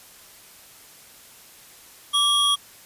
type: tone pair together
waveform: square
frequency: 1160 / 3281 Hz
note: D6 / G#7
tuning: -22 / -22 cents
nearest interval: octave + tritone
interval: 1800 cents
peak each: -24 / -19 dBFS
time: 2.13-2.56 s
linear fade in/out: 20 ms
effects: white hiss -48 dBFS RMS until 2.85 s + resampled to 32000 Hz